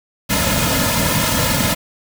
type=noise with comb filter; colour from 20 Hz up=pink; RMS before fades=-17 dBFS; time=0.29-1.75 s; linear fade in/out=20 ms; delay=2.6 ms; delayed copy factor=-1; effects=none